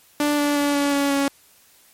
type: tone with pitch steps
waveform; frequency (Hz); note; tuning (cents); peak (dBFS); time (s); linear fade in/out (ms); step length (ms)
sawtooth; 293.7 / 290.7 / 287.7 / 284.7 / 281.7 / 278.8; D4 / D4 / D4 / C#4 / C#4 / C#4; 0 / -18 / -36 / +46 / +28 / +10; -14; 0.2-1.28; 2; 180
effects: white hiss -54 dBFS RMS until 1.93 s + MP3 64 kbps